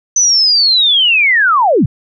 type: linear sweep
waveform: sine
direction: down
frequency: 6120 to 92.5 Hz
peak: -7 dBFS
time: 0.16-1.86 s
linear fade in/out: 5 ms
effects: none